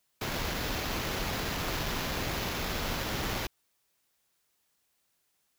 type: noise with sample-and-hold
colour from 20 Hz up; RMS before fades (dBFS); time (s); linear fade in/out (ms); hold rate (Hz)
pink; -33; 0.21-3.47; 5; 8820
effects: white hiss -75 dBFS RMS until 5.58 s